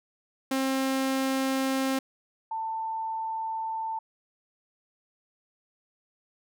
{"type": "tone pair in turn", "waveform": ["sawtooth", "sine"], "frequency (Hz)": [266.3, 891.1], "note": ["C4", "A5"], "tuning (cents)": [31, 22], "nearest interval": "octave + major sixth", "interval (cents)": 2091, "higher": "second", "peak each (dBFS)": [-21, -29], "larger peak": "first", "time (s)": [[0.51, 1.99], [2.51, 3.99]], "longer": "neither", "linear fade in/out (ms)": 5, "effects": []}